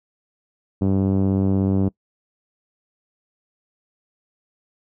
5% pulse tone with low-pass filter, 96.6 Hz, G2, 25 cents flat, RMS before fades -19 dBFS, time 0.81-1.89 s, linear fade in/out 10 ms, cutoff 240 Hz, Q 1.1, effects noise-tail reverb RT60 0.1 s tail -24 dB re dry

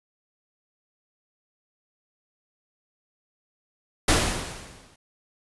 pink noise with exponential decay, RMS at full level -17 dBFS, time 4.08-4.96 s, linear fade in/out 5 ms, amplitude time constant 190 ms, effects resampled to 24000 Hz

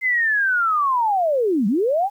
sine linear two-way sweep, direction down then up, 2083 to 185 to 836 Hz, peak -16 dBFS, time 0.01-2.1 s, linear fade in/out 50 ms, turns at 1.67 s, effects 9-bit

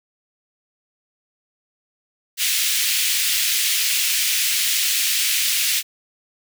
pink high-pass noise, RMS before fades -20 dBFS, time 2.37-5.83 s, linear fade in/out 50 ms, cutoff 2300 Hz, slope 24 dB/octave, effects none

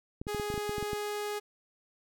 clicks, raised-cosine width 3 ms, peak -24 dBFS, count 11, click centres 0.215 / 0.269 / 0.347 / 0.398 / 0.502 / 0.541 / 0.578 / 0.694 / 0.782 / 0.827 / 0.932 s
sawtooth tone, 415.8 Hz, G#4, 2 cents sharp, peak -29 dBFS, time 0.27-1.4 s, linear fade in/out 20 ms
effects none

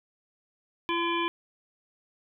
harmonic tone, 340 Hz, F4, 46 cents flat, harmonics 1 / 3 / 5 / 7 / 9 / 10, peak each -30 / -29 / -39 / -33 / -37 / -40 dBFS, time 0.89-1.28 s, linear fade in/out 0 ms, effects none

